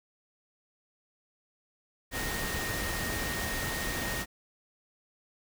sine tone in noise, 1857 Hz, A#6, 7 cents flat, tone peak -37 dBFS, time 2.11-4.26 s, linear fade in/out 50 ms, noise pink, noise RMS -34 dBFS, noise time 2.11-4.26 s, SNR -6 dB, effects none

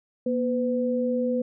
sine tone pair together, 239.7 / 504 Hz, A#3 / B4, +48 / +35 cents, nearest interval octave + minor second, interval 1287 cents, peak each -25 dBFS, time 0.26-1.42 s, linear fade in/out 5 ms, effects none

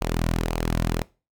sawtooth tone with flanger, 41.2 Hz, E1, in tune, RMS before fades -25 dBFS, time 0.01-1.02 s, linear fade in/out 0 ms, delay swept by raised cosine 0.54 to 2.44 ms, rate 1.9 Hz, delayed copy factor -0.5, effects noise-tail reverb RT60 0.3 s tail -21 dB re dry

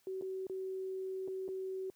sine tone with dropouts, 378.8 Hz, F#4, 41 cents sharp, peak -37 dBFS, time 0.07-1.9 s, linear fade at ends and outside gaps 1 ms, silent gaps 0.212-0.222 / 0.468-0.497 / 1.277-1.282 / 1.48-1.487 s, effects white hiss -72 dBFS RMS until 1.95 s + high-pass 80 Hz 12 dB/octave

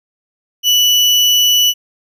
35% pulse tone, 2960 Hz, F#7, in tune, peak -7 dBFS, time 0.63-1.74 s, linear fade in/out 50 ms, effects none

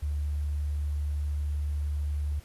sine tone with sample-and-hold, 73.42 Hz, D2, in tune, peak -27 dBFS, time 0.02-2.4 s, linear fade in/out 10 ms, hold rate 11025 Hz, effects pink hiss -56 dBFS RMS until 2.44 s + resampled to 32000 Hz

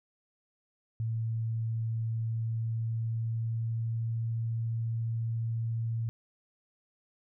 sine tone with pitch glide, 113.1 to 114.28 Hz, A2 to A#2, +48 to -34 cents, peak -29 dBFS, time 1-6.09 s, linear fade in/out 0 ms, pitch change +18 cents, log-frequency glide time 2.13-4.19 s, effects none

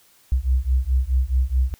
sine beating tone pair, 62 / 66.7 Hz, B1 / C2, +7 / +34 cents, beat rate 4.7 Hz, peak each -20 dBFS, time 0.32-1.74 s, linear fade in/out 0 ms, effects white hiss -56 dBFS RMS until 1.79 s

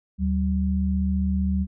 sine tone pair together, 75.66 / 191 Hz, D#2 / G3, -48 / -45 cents, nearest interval octave + major third, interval 1603 cents, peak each -23 dBFS, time 0.18-1.67 s, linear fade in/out 50 ms, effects none

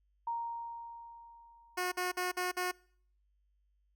sine tone with exponential decay, 932.3 Hz, A#5, in tune, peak -32 dBFS, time 0.27-2.39 s, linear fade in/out 5 ms, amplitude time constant 460 ms
10% pulse tone bursts, 362.1 Hz, F#4, 37 cents flat, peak -24 dBFS, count 5, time 1.77-2.716 s, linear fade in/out 10 ms, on 150 ms, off 49 ms
effects noise-tail reverb RT60 0.6 s tail -25 dB re dry + added 50 Hz sine -70 dBFS peak until 3.95 s

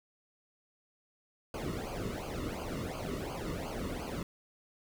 brown noise with flanger, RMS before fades -38 dBFS, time 1.54-4.23 s, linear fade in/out 2 ms, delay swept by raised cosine 0.53 to 1.28 ms, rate 2.8 Hz, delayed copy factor -0.85, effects none

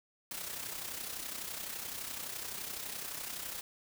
white noise with amplitude modulation, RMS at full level -39 dBFS, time 0.31-3.61 s, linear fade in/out 2 ms, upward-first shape sine, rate 31.8 Hz, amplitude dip 55%, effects none

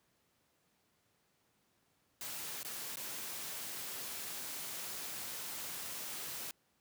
white noise with dropouts, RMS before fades -43 dBFS, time 2.21-6.51 s, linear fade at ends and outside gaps 1 ms, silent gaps 2.631-2.648 / 2.958-2.97 s, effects pink hiss -75 dBFS RMS until 6.8 s + high-pass 100 Hz 12 dB/octave

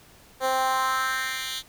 10% pulse tone with high-pass filter sweep, 261.6 Hz, C4, in tune, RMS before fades -26 dBFS, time 0.4-1.63 s, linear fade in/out 50 ms, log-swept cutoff 540 to 3300 Hz, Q 2.5, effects pink hiss -53 dBFS RMS until 1.68 s

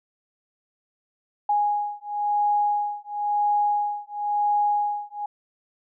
sine beating tone pair, 827 / 827.97 Hz, G#5 / G#5, -8 / -6 cents, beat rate 0.97 Hz, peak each -24 dBFS, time 1.49-5.26 s, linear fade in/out 5 ms, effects none

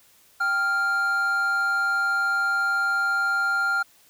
triangle tone pair together, 783 / 1397 Hz, G5 / F6, -2 / 0 cents, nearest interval minor seventh, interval 1002 cents, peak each -30 / -19 dBFS, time 0.4-3.83 s, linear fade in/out 10 ms, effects white hiss -57 dBFS RMS until 4.09 s

